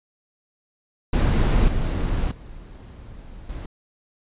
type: noise with level steps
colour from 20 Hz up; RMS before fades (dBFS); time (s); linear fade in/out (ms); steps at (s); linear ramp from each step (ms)
brown; -17 / -23 / -40 / -32; 1.13-3.66; 5; 1.68 / 2.31 / 3.49; 5
effects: resampled to 8000 Hz